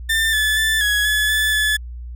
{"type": "tone with pitch steps", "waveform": "30% pulse", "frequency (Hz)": [1790, 1731, 1760, 1674, 1711, 1735, 1722], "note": ["A6", "A6", "A6", "G#6", "A6", "A6", "A6"], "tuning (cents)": [29, -29, 0, 13, -49, -25, -38], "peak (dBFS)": -13, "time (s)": [0.09, 1.77], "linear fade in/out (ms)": 10, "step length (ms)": 240, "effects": ["added 60 Hz sine -29 dBFS peak until 2.15 s"]}